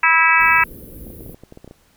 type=harmonic tone; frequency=326.3 Hz; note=E4; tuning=18 cents flat; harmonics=3 / 4 / 5 / 6 / 7 / 8; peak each=-18 / -18 / -18 / -18 / -18 / -18 dBFS; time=0.03-0.64 s; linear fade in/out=5 ms
type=band-stop noise; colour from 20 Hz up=pink; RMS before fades=-37 dBFS; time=0.39-1.35 s; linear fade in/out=20 ms; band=510 to 11000 Hz; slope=48 dB/octave
type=clicks; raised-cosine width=2 ms; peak=-25 dBFS; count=12; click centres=1.069 / 1.103 / 1.208 / 1.263 / 1.295 / 1.345 / 1.436 / 1.524 / 1.574 / 1.645 / 1.677 / 1.711 s
effects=pink hiss -57 dBFS RMS until 1.96 s